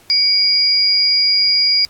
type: tone pair together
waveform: sine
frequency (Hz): 2259 / 4851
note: C#7 / D#8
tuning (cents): +32 / -45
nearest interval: octave + minor second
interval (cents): 1323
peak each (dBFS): -23 / -11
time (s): 0.1-1.85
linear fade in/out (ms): 0
effects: pink hiss -48 dBFS RMS until 1.89 s + AAC 64 kbps